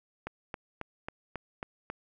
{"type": "click train", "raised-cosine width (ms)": 0.5, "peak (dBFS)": -21, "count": 7, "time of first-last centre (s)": [0.27, 1.9], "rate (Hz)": 3.68, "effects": []}